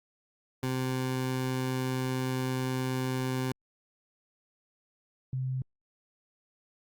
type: tone pair in turn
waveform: 20% pulse / sine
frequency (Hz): 129.3 / 130.05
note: C3 / C3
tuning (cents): -20 / -10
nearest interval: unison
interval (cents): 10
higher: second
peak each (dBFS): -24 / -29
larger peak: first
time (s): 0.63-3.52 / 5.33-5.62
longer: first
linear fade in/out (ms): 2
effects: Opus 48 kbps